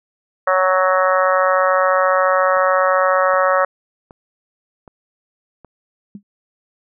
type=harmonic tone; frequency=185.8 Hz; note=F#3; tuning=7 cents sharp; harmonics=3 / 4 / 5 / 6 / 7 / 8 / 9 / 10; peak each=-16 / -24 / -26 / -19 / -19 / -26 / -27 / -25 dBFS; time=0.47-3.65 s; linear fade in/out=5 ms
type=click train; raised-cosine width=1 ms; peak=-26 dBFS; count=5; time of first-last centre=2.57-5.647 s; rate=1.3 Hz
type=tone with exponential decay; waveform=sine; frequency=201.9 Hz; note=G#3; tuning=49 cents flat; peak=-26 dBFS; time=6.15-6.23 s; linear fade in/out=2 ms; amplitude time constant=16 ms
effects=none